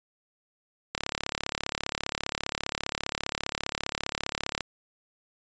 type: click train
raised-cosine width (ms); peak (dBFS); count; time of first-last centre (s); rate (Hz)
0.2; -11; 129; 0.95-4.607; 35
effects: resampled to 16000 Hz